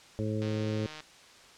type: harmonic tone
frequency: 107.7 Hz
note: A2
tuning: 37 cents flat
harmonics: 1 / 2 / 3 / 4 / 5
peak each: -32 / -35 / -37 / -38 / -39 dBFS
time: 0.19-0.86 s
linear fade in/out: 0 ms
type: click train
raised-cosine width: 0.2 ms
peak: -26 dBFS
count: 91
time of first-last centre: 0.42-1.004 s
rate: 154 Hz
effects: white hiss -54 dBFS RMS until 1.57 s + low-pass 6000 Hz 12 dB/octave